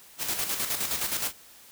white noise with tremolo, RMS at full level -28 dBFS, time 0.18-1.33 s, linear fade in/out 50 ms, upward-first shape square, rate 9.6 Hz, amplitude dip 50%, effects white hiss -52 dBFS RMS until 1.71 s

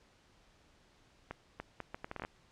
accelerating click train, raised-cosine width 0.5 ms, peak -25 dBFS, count 11, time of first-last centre 1.31-2.249 s, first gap 290 ms, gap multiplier 0.7, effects pink hiss -66 dBFS RMS until 2.51 s + low-pass 6000 Hz 12 dB/octave

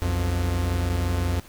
45% pulse tone pair together, 62.2 / 87.96 Hz, B1 / F2, +13 / +13 cents, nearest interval tritone, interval 600 cents, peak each -28 / -23 dBFS, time 0.02-1.4 s, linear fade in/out 0 ms, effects pink hiss -49 dBFS RMS until 1.48 s

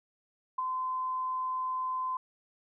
sine tone with ADSR envelope, 1028 Hz, C6, 31 cents flat, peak -26 dBFS, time 0.58-2.17 s, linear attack 8 ms, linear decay 13 ms, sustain -4 dB, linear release 3 ms, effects none

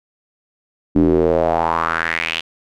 square tone with band-pass filter sweep, 41.2 Hz, E1, in tune, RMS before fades -17 dBFS, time 0.95-2.41 s, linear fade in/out 10 ms, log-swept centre 270 to 3100 Hz, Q 4.2, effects none

